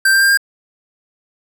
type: tone with pitch steps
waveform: square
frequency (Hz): 1568 / 1580.7 / 1593.6 / 1606.5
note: G6 / G6 / G6 / G6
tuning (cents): 0 / +14 / +28 / +42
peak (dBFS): -10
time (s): 0.05-0.374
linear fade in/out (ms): 5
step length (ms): 81
effects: none